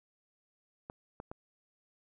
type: clicks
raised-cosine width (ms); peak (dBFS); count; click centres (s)
1; -28; 3; 0.899 / 1.201 / 1.315
effects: none